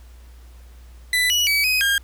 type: tone with pitch steps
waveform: 30% pulse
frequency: 1991 / 2929 / 2281 / 2514 / 1613 Hz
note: B6 / F#7 / C#7 / D#7 / G6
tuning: +14 / -18 / +49 / +17 / +49 cents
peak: -14 dBFS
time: 1.13-1.98 s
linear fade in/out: 2 ms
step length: 170 ms
effects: added 60 Hz sine -41 dBFS peak until 2.03 s + pink hiss -55 dBFS RMS until 2.03 s